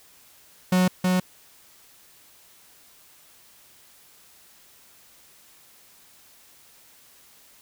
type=tone with echo; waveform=45% pulse; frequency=183.2 Hz; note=F#3; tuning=17 cents flat; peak=-17 dBFS; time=0.72-0.88 s; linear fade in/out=5 ms; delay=320 ms; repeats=1; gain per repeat=-2 dB; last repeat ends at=1.2 s; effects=white hiss -54 dBFS RMS until 7.61 s